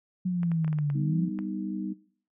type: exponential two-way sweep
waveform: sine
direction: down then up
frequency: 185 to 139.7 to 185 Hz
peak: -24 dBFS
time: 0.25-1.29 s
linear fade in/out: 10 ms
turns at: 0.98 s
type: clicks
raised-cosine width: 0.5 ms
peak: -28 dBFS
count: 8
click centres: 0.432 / 0.517 / 0.646 / 0.679 / 0.729 / 0.787 / 0.901 / 1.389 s
type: chord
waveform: sine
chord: G augmented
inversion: none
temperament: equal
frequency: 196 / 246.9 / 311.1 Hz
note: G3 / B3 / D#4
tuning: 0 / 0 / 0 cents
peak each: -33 / -38 / -35 dBFS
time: 0.94-1.94 s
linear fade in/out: 20 ms
effects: noise-tail reverb RT60 0.5 s tail -19 dB re dry